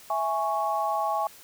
sine chord, C# minor, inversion first, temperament equal, 659.3 / 830.6 / 1108.7 Hz, E5 / G#5 / C#6, 0 / 0 / 0 cents, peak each -30 / -27 / -29 dBFS, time 0.1-1.27 s, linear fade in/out 2 ms, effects white hiss -50 dBFS RMS until 1.43 s

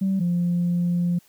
sine tone pair in turn, 192.4 / 174.62 Hz, G3 / F3, -32 / 0 cents, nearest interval major second, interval 168 cents, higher first, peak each -18 dBFS, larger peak neither, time 0.01-0.2 / 0.2-1.19 s, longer second, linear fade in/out 10 ms, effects tanh soft clip ceiling -16 dBFS + white hiss -58 dBFS RMS until 1.28 s

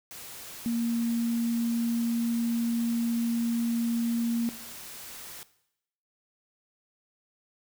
sine tone in noise, 233.1 Hz, A#3, in tune, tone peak -25 dBFS, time 0.66-4.49 s, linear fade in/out 0 ms, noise white, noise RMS -43 dBFS, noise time 0.11-5.43 s, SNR +15 dB, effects noise-tail reverb RT60 0.8 s tail -17 dB re dry

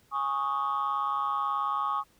sine chord, Ab suspended fourth, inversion none, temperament just, 830.6 / 1107.5 / 1245.9 Hz, Ab5 / Db6 / Eb6, 0 / -2 / +2 cents, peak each -33 / -28 / -30 dBFS, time 0.11-2.04 s, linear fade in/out 50 ms, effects tanh soft clip ceiling -21 dBFS + pink hiss -64 dBFS RMS until 2.19 s

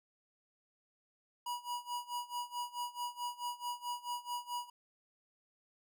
square tone with tremolo, 969 Hz, B5, 33 cents flat, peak -36 dBFS, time 1.46-4.7 s, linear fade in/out 5 ms, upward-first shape sine, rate 4.6 Hz, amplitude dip 90%, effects none

